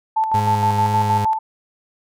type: tone with tremolo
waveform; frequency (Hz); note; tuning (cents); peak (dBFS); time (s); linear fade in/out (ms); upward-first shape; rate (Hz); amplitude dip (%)
sine; 880; A5; 0; -14; 0.16-1.39; 10; square; 6.4; 50
type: tone with vibrato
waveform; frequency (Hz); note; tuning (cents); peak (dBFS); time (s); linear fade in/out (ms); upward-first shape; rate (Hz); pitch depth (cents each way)
35% pulse; 103.83; G#2; 0; -18; 0.34-1.25; 5; sine; 2; 12
effects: none